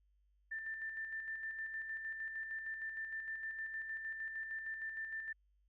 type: tone with tremolo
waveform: sine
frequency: 1781 Hz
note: A6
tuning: 21 cents sharp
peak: -39 dBFS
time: 0.51-5.33 s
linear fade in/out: 10 ms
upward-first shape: square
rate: 6.5 Hz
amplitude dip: 40%
effects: added 50 Hz sine -70 dBFS peak until 5.68 s